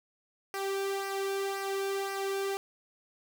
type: tone with flanger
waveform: sawtooth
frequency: 392 Hz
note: G4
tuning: in tune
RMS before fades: -33 dBFS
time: 0.54-2.57 s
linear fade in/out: 0 ms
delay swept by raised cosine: 0.27 to 1.57 ms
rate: 1.9 Hz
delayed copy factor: -0.6
effects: none

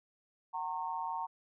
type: tone with amplitude modulation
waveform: sine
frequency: 918 Hz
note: A#5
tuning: 27 cents flat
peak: -30 dBFS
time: 0.53-1.27 s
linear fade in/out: 20 ms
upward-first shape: sine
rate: 165 Hz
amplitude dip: 100%
effects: none

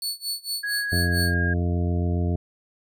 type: tone with tremolo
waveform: sawtooth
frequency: 4438 Hz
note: C#8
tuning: 1 cent sharp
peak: -22 dBFS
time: 0.02-1.34 s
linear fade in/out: 2 ms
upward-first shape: sine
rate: 4.4 Hz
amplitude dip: 95%
type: tone with pitch glide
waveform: sine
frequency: 1661.2 to 1626.1 Hz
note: G#6 to G#6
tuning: 0 to -37 cents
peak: -25 dBFS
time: 0.63-1.54 s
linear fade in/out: 10 ms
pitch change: -37 cents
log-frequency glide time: 1.04-1.32 s
type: harmonic tone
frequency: 87.31 Hz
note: F2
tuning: in tune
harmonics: 1 / 2 / 3 / 4 / 5 / 7 / 8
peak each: -22 / -28 / -32 / -34 / -36 / -39 / -40 dBFS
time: 0.92-2.36 s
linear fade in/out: 5 ms
effects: none

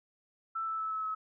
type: tone with pitch steps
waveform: sine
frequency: 1327 / 1317.1 / 1307.2 / 1297.4 / 1287.7 Hz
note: E6 / E6 / E6 / E6 / E6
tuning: +11 / -2 / -15 / -28 / -41 cents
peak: -32 dBFS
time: 0.55-1.15 s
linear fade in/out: 10 ms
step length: 120 ms
effects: none

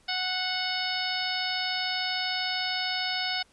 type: harmonic tone with a mistuned harmonic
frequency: 740 Hz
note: F#5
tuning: in tune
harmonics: 1 / 2 / 3 / 4 / 5 / 6 / 7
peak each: -35 / -35 / -35 / -35 / -35 / -35 / -35 dBFS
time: 0.08-3.43 s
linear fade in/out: 10 ms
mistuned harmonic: 3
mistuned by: -21 cents
effects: pink hiss -62 dBFS RMS until 3.52 s + resampled to 24000 Hz

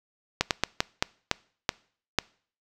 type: slowing click train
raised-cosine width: 0.2 ms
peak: -4 dBFS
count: 8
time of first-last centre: 0.41-2.187 s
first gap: 98 ms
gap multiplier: 1.31
effects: noise-tail reverb RT60 0.5 s tail -24 dB re dry

